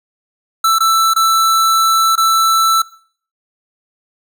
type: tone with dropouts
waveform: square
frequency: 1325 Hz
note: E6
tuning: 9 cents sharp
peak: -10 dBFS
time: 0.64-2.82 s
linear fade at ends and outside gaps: 5 ms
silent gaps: 0.786-0.804 / 1.137-1.161 / 2.156-2.177 s
effects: noise-tail reverb RT60 0.5 s tail -19 dB re dry